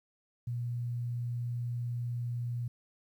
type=tone; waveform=sine; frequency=120.3 Hz; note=B2; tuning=45 cents flat; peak=-32 dBFS; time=0.47-2.68 s; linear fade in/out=5 ms; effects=11-bit